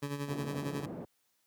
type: tone with tremolo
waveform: 20% pulse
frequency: 142.5 Hz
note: C#3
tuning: 48 cents sharp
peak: -28 dBFS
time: 0.02-0.86 s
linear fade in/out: 10 ms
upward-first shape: sine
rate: 11 Hz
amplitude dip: 60%
type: band-pass noise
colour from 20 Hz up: pink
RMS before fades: -42 dBFS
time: 0.28-1.05 s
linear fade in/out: 5 ms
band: 160 to 490 Hz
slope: 12 dB/octave
effects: white hiss -75 dBFS RMS until 1.46 s + high-pass 80 Hz 12 dB/octave